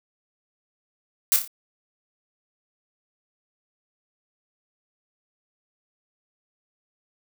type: noise with echo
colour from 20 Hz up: blue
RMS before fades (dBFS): -18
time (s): 1.32-1.36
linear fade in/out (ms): 0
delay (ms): 29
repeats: 4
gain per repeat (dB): -6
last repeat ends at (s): 1.476
effects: none